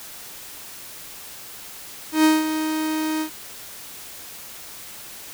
45% pulse tone with ADSR envelope, 312.6 Hz, D#4, 8 cents sharp, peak -12 dBFS, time 2.12-3.3 s, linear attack 120 ms, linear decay 190 ms, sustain -10 dB, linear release 88 ms, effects white hiss -39 dBFS RMS until 5.33 s

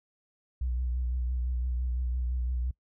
sine tone with vibrato, 61.8 Hz, B1, 2 cents sharp, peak -26 dBFS, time 0.61-2.71 s, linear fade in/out 5 ms, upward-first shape triangle, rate 5.9 Hz, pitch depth 51 cents each way, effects noise-tail reverb RT60 0.1 s tail -22 dB re dry + tanh soft clip ceiling -24 dBFS

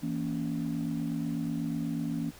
sine chord, A# diminished, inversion second, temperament equal with one note detuned, 164.81 / 233.1 / 281.2 Hz, E3 / A#3 / C#4, 0 / 0 / +25 cents, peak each -33 dBFS, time 0.02-2.31 s, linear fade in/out 20 ms, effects tanh soft clip ceiling -23 dBFS + pink hiss -52 dBFS RMS until 2.39 s

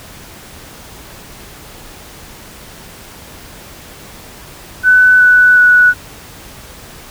sine tone with pitch steps, 1500 / 1487.1 / 1474.2 Hz, F#6 / F#6 / F#6, +23 / +8 / -7 cents, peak -4 dBFS, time 4.83-5.94 s, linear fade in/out 50 ms, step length 370 ms, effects pink hiss -35 dBFS RMS until 7.1 s

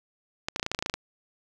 clicks, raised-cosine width 0.2 ms, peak -11 dBFS, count 12, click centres 0.485 / 0.561 / 0.597 / 0.629 / 0.664 / 0.716 / 0.748 / 0.79 / 0.825 / 0.861 / 0.898 / 0.94 s, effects none

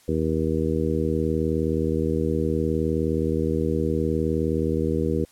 harmonic tone, 79.3 Hz, D#2, 33 cents sharp, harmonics 1 / 2 / 3 / 4 / 5 / 6, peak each -28 / -28 / -28 / -28 / -28 / -28 dBFS, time 0.08-5.25 s, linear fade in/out 5 ms, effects white hiss -56 dBFS RMS until 5.31 s + low-pass 12000 Hz 12 dB/octave

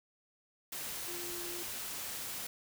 sine tone in noise, 349.2 Hz, F4, in tune, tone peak -45 dBFS, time 1.08-1.63 s, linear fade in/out 5 ms, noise white, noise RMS -41 dBFS, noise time 0.72-2.47 s, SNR -7 dB, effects none

